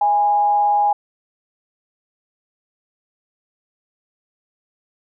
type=tone with frequency modulation; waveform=sine; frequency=823 Hz; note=G#5; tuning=16 cents flat; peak=-13 dBFS; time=0.01-0.93 s; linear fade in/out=5 ms; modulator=171 Hz; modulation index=0.24; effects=none